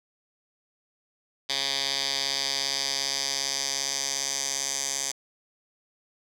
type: tone with band-pass filter sweep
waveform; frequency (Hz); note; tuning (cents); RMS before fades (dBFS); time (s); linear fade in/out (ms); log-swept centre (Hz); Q
10% pulse; 137.4; C#3; -15; -29; 1.49-5.12; 10; 4200 to 6600; 2.9
effects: none